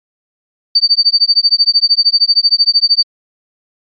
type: tone with tremolo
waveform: sine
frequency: 4600 Hz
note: D8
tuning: 37 cents flat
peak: -4 dBFS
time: 0.75-3.03 s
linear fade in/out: 5 ms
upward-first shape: sine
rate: 13 Hz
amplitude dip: 100%
effects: Opus 48 kbps